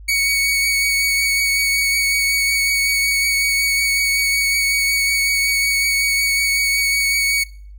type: tone with vibrato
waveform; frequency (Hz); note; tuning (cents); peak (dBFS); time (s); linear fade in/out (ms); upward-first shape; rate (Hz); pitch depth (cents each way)
sawtooth; 2233; C#7; +12; -12; 0.08-7.44; 10; triangle; 5.4; 16
effects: noise-tail reverb RT60 0.5 s tail -23 dB re dry + added 50 Hz sine -35 dBFS peak until 7.78 s